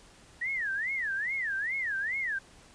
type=tone with vibrato; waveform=sine; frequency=1843 Hz; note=A#6; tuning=20 cents flat; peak=-29 dBFS; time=0.41-2.39 s; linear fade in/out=10 ms; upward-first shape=sine; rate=2.4 Hz; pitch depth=290 cents each way; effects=pink hiss -56 dBFS RMS until 2.74 s + resampled to 22050 Hz